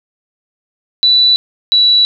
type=tone pair in turn; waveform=sine; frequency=3965 / 3935 Hz; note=B7 / B7; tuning=+6 / -7 cents; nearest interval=unison; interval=13 cents; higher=first; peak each=-6 dBFS; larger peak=neither; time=1.03-1.36 / 1.72-2.05 s; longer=neither; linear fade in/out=0 ms; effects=none